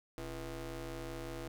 20% pulse ring-modulated tone, 152.3 Hz, D#3, 37 cents flat, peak -33 dBFS, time 0.18-1.48 s, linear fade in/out 0 ms, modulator 185 Hz, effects none

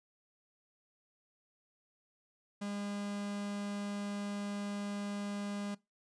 45% pulse tone, 203.3 Hz, G#3, 37 cents flat, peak -37 dBFS, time 2.61-5.75 s, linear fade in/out 10 ms, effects noise-tail reverb RT60 0.2 s tail -20 dB re dry + resampled to 22050 Hz

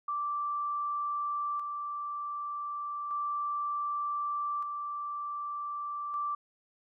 sine tone with tremolo, 1170 Hz, D6, 7 cents flat, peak -30 dBFS, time 0.08-6.35 s, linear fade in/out 5 ms, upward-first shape square, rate 0.33 Hz, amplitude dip 35%, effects none

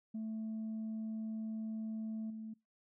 sine tone with level steps, 220 Hz, A3, in tune, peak -36 / -42 dBFS, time 0.14-2.54 s, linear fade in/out 10 ms, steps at 2.3 s, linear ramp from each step 5 ms, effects noise-tail reverb RT60 0.2 s tail -24 dB re dry + tanh soft clip ceiling -36 dBFS

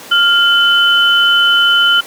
sine tone pair together, 1400 / 3031 Hz, F6 / F#7, +4 / +41 cents, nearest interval octave + minor second, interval 1337 cents, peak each -10 dBFS, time 0.11-2.01 s, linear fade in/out 10 ms, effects pink hiss -32 dBFS RMS until 2.06 s + high-pass 300 Hz 12 dB/octave

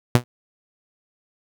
sawtooth tone with exponential decay, 121.6 Hz, B2, 26 cents flat, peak -5 dBFS, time 0.15-0.24 s, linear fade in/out 0 ms, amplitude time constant 18 ms, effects none

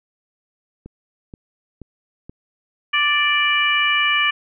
click train, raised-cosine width 3 ms, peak -23 dBFS, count 4, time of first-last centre 0.86-2.295 s, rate 2.09 Hz
harmonic tone, 587.3 Hz, D5, in tune, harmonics 2 / 3 / 4 / 5, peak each -22 / -21 / -19 / -21 dBFS, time 2.93-4.31 s, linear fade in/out 10 ms
effects none

